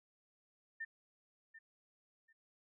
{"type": "tone with echo", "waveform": "sine", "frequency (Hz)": 1801, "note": "A6", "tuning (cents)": 40, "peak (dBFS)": -40, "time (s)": [0.8, 0.85], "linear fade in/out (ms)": 10, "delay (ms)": 740, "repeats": 2, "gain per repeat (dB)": -13, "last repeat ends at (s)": 2.33, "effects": []}